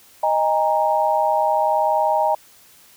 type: chord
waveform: sine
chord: D# suspended fourth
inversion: none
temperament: equal with one note detuned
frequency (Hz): 622.3 / 811.6 / 932.3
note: D#5 / G#5 / A#5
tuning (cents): 0 / -40 / 0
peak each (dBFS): -20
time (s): 0.23-2.35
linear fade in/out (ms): 5
effects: white hiss -50 dBFS RMS until 2.96 s